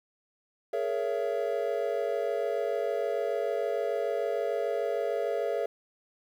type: chord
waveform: triangle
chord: A# half-diminished seventh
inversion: third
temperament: just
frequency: 419.5 / 466.2 / 559.4 / 671.3 Hz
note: G#4 / A#4 / C#5 / E5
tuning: +17 / 0 / +16 / +31 cents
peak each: -31 dBFS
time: 0.73-5.66 s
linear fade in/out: 5 ms
effects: 10-bit